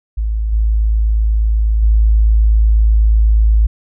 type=tone with level steps; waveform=sine; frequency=54.1 Hz; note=A1; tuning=29 cents flat; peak=-14 / -10 / -7 dBFS; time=0.17-3.67 s; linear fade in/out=10 ms; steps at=0.52 / 1.82 s; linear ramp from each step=10 ms; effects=none